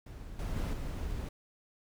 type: noise with level steps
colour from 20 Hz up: brown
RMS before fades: -45 / -35 / -33 / -37 dBFS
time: 0.06-1.29 s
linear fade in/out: 5 ms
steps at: 0.39 / 0.56 / 0.73 s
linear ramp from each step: 2 ms
effects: none